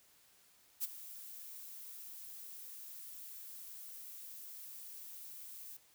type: noise with ADSR envelope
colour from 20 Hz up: violet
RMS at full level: -34 dBFS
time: 0.8-5.77 s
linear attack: 39 ms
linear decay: 21 ms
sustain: -16 dB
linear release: 6 ms
effects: white hiss -67 dBFS RMS until 5.94 s